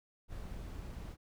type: noise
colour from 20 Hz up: brown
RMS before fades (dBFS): -44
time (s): 0.28-1.17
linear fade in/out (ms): 50
effects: none